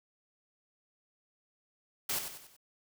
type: noise with echo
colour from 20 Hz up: white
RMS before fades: -33 dBFS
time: 2.09-2.19 s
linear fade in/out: 5 ms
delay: 94 ms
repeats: 4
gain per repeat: -7 dB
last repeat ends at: 2.566 s
effects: none